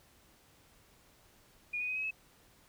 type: tone with pitch steps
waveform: sine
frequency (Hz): 2440 / 2475 / 2511 / 2548 / 2585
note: D#7 / D#7 / D#7 / D#7 / E7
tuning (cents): -34 / -10 / +15 / +41 / -34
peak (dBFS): -33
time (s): 1.73-2.11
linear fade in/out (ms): 10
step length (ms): 76
effects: pink hiss -64 dBFS RMS until 2.68 s